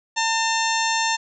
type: harmonic tone with a mistuned harmonic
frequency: 900 Hz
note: A5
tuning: 39 cents sharp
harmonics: 1 / 2 / 3 / 4 / 5 / 6 / 7 / 8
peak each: -23 / -26 / -28 / -29 / -30 / -31 / -31 / -32 dBFS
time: 0.16-1.17 s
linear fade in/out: 20 ms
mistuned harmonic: 5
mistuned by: -81 cents
effects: none